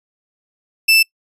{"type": "tone", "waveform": "30% pulse", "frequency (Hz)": 2648, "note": "E7", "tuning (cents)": 7, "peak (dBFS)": -6, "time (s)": [0.88, 1.03], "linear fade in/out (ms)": 10, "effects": ["noise-tail reverb RT60 0.1 s tail -25 dB re dry", "resampled to 32000 Hz"]}